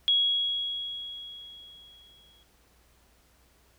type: tone with exponential decay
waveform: sine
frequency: 3322 Hz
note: G#7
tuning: in tune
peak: -19 dBFS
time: 0.08-2.43 s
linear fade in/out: 0 ms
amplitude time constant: 510 ms
effects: added 60 Hz sine -64 dBFS peak until 3.78 s + pink hiss -64 dBFS RMS until 3.78 s